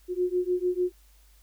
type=beating tone pair; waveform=sine; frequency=357.4 / 364.1 Hz; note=F4 / F#4; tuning=+40 / -28 cents; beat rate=6.7 Hz; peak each=-27 dBFS; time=0.08-0.92 s; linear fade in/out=50 ms; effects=added 50 Hz sine -55 dBFS peak until 1.42 s + white hiss -63 dBFS RMS until 1.42 s